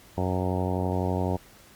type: harmonic tone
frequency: 91.9 Hz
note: F#2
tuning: 11 cents flat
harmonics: 1 / 2 / 3 / 4 / 5 / 6 / 7 / 8 / 9 / 10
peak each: -28 / -31 / -33 / -34 / -35 / -36 / -36 / -37 / -38 / -38 dBFS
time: 0.17-1.37 s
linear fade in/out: 10 ms
effects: pink hiss -53 dBFS RMS until 1.75 s + Opus 48 kbps

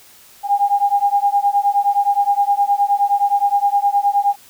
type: beating tone pair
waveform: sine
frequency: 804 / 813.6 Hz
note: G5 / G#5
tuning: +44 / -36 cents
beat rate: 9.6 Hz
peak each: -16 dBFS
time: 0.43-4.36 s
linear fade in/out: 50 ms
effects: white hiss -46 dBFS RMS until 4.49 s

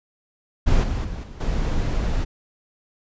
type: noise with level steps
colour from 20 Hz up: brown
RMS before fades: -17 / -24 / -30 / -36 / -22 dBFS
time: 0.66-2.25 s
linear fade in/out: 20 ms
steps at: 0.83 / 1.04 / 1.23 / 1.4 s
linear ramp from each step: 10 ms
effects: resampled to 16000 Hz

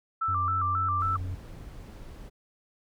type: tone with vibrato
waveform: sine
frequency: 1248 Hz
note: D#6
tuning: 5 cents sharp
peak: -25 dBFS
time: 0.21-1.17 s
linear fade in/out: 10 ms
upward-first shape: square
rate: 3.7 Hz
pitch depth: 100 cents each way
type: tone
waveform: triangle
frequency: 91.6 Hz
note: F#2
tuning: 17 cents flat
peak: -29 dBFS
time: 0.28-1.35 s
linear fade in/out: 5 ms
type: noise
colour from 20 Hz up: brown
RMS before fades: -43 dBFS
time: 0.99-2.3 s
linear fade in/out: 20 ms
effects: none

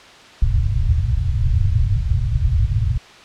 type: low-pass noise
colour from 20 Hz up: white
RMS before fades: -17 dBFS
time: 0.42-2.98 s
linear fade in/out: 5 ms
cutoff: 120 Hz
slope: 48 dB/octave
effects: white hiss -42 dBFS RMS until 3.24 s + low-pass 4000 Hz 12 dB/octave

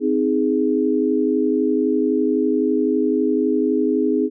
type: chord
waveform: sine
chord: Ab major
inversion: first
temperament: just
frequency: 259.6 / 311.5 / 415.3 Hz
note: C4 / Eb4 / Ab4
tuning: -13 / +2 / 0 cents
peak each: -20 dBFS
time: 0-4.3 s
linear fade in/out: 50 ms
effects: none

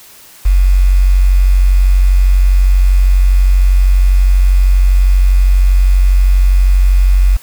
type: tone with quantisation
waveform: sine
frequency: 46.25 Hz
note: F#1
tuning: in tune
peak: -5 dBFS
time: 0.45-7.37 s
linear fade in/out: 10 ms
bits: 5
effects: white hiss -39 dBFS RMS until 7.42 s

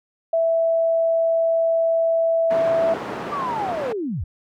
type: tone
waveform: sine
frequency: 659.3 Hz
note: E5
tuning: in tune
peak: -16 dBFS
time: 0.33-2.94 s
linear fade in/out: 5 ms
type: band-pass noise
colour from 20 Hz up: white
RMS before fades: -30 dBFS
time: 2.5-3.93 s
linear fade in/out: 10 ms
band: 150 to 910 Hz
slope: 12 dB/octave
type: linear sweep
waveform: sine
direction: down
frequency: 1186 to 58.7 Hz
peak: -23 dBFS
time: 3.32-4.24 s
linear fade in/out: 5 ms
effects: none

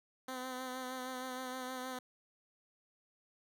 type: tone with vibrato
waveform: 10% pulse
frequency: 256.1 Hz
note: C4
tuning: 37 cents flat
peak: -32 dBFS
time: 0.28-1.99 s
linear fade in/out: 5 ms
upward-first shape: sine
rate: 6.4 Hz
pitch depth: 28 cents each way
effects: none

